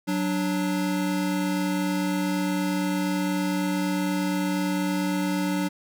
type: tone pair together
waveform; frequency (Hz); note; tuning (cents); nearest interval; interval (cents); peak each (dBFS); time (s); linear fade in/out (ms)
square; 185.02 / 293.7; F#3 / D4; 0 / 0; minor sixth; 800; -27 / -27; 0.07-5.69; 20
effects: none